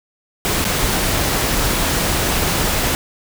pink noise with dropouts, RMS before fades -18 dBFS, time 0.45-2.95 s, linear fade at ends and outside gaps 0 ms, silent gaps 0.643-0.651 s, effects none

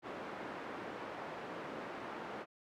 pink band-pass noise, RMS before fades -45 dBFS, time 0.02-2.46 s, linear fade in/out 50 ms, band 290 to 1600 Hz, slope 12 dB/octave, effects none

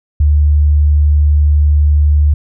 sine tone, 74 Hz, D2, 14 cents sharp, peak -6 dBFS, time 0.2-2.34 s, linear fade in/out 5 ms, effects none

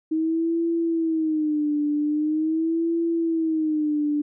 sine tone with vibrato, 314.3 Hz, D#4, 18 cents sharp, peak -20 dBFS, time 0.11-4.22 s, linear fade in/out 10 ms, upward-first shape sine, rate 0.43 Hz, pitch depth 110 cents each way, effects none

